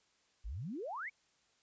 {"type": "exponential sweep", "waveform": "sine", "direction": "up", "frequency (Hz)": [43.65, 2372], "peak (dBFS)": -39, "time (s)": [0.44, 1.1], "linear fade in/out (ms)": 20, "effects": ["white hiss -73 dBFS RMS until 1.62 s", "resampled to 16000 Hz"]}